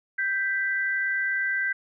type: tone pair together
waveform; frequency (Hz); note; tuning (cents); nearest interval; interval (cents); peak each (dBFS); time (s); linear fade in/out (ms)
sine; 1568 / 1980.9; G6 / B6; 0 / +5; major third; 405; -25 / -28; 0.18-1.73; 10
effects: none